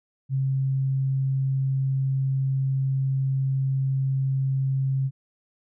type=tone; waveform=sine; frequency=134.3 Hz; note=C3; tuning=46 cents sharp; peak=-21 dBFS; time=0.29-5.11 s; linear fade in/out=50 ms; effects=none